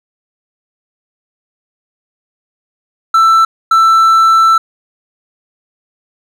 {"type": "tone bursts at uneven times", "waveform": "triangle", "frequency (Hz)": 1330, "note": "E6", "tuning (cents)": 15, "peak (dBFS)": -3, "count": 2, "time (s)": [[3.14, 3.45], [3.71, 4.58]], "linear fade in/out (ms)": 5, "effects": []}